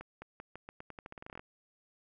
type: accelerating click train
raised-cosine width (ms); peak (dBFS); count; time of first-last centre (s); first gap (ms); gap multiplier
0.5; -30; 18; 0.01-1.395; 210; 0.86
effects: none